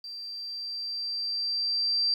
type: tone with level ramp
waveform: sine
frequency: 4699 Hz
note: D8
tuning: in tune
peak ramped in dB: -37 to -22 dBFS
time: 0.04-2.14 s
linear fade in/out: 2 ms
effects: 10-bit